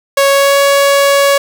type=tone with pitch glide; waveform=sawtooth; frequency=554 to 560.1 Hz; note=C#5 to C#5; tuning=-1 to +18 cents; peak=-3 dBFS; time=0.17-1.38 s; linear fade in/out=5 ms; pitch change=+19 cents; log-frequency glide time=0.29-0.59 s; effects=none